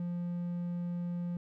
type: tone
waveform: triangle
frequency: 174.61 Hz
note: F3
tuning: in tune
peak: -31 dBFS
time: 0-1.37 s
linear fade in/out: 2 ms
effects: none